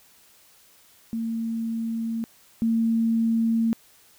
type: tone pair in turn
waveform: sine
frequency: 227.3 / 227.3 Hz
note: A#3 / A#3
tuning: -43 / -43 cents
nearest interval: unison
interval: 0 cents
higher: neither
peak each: -25 / -19 dBFS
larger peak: second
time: 1.13-2.24 / 2.62-3.73 s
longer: neither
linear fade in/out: 0 ms
effects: white hiss -56 dBFS RMS until 4.18 s